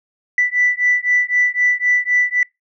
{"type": "beating tone pair", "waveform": "sine", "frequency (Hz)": [1975.5, 1979.4], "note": ["B6", "B6"], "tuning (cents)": [0, 3], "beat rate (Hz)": 3.9, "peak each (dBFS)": -16, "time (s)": [0.38, 2.43], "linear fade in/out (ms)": 2, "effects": ["noise-tail reverb RT60 0.2 s tail -26 dB re dry", "tanh soft clip ceiling -6 dBFS"]}